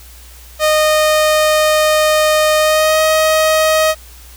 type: tone with pitch glide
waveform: sawtooth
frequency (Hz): 616 to 628.6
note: D#5 to D#5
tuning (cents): -17 to +18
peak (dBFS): -6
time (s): 0.59-3.95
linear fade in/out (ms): 50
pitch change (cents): +35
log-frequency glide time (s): 2.58-3.02
effects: added 60 Hz sine -37 dBFS peak until 4.36 s + white hiss -41 dBFS RMS until 4.36 s